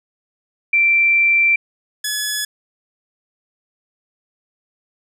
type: tone pair in turn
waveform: sine / 10% pulse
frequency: 2349 / 1701.4 Hz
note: D7 / G#6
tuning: 0 / +41 cents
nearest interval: tritone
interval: 559 cents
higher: first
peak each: -11 dBFS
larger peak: neither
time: 0.73-1.56 / 2.04-2.45 s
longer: first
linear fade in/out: 5 ms
effects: none